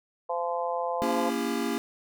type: harmonic tone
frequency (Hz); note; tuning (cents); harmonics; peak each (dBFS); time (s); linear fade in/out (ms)
171.9; F3; -27; 3 / 4 / 5 / 6; -31 / -32 / -33 / -34; 0.29-1.3; 10
type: chord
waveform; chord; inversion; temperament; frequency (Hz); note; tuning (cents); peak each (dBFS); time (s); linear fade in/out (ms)
square; A# diminished seventh; none; just; 233.1 / 279.7 / 335.6 / 402.8; A#3 / C#4 / E4 / G4; 0 / +16 / +31 / +47; -32 / -33 / -35 / -34; 1.02-1.78; 0
effects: none